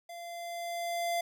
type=tone with level ramp; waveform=square; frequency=688 Hz; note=F5; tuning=26 cents flat; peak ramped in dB=-43 to -29 dBFS; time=0.09-1.21 s; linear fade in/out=5 ms; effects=none